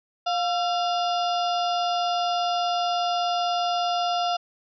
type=harmonic tone with a mistuned harmonic; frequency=705 Hz; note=F5; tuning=16 cents sharp; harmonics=1 / 2 / 4 / 5 / 6 / 7 / 8; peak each=-23 / -31 / -34 / -35 / -43 / -36 / -45 dBFS; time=0.26-4.37 s; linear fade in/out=10 ms; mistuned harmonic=2; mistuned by=-70 cents; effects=none